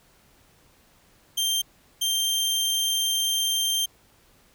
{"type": "tone bursts at uneven times", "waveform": "sawtooth", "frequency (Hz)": 3161, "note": "G7", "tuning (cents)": 14, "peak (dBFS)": -19, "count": 2, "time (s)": [[1.37, 1.62], [2.01, 3.86]], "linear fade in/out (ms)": 10, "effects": ["pink hiss -59 dBFS RMS until 4.54 s"]}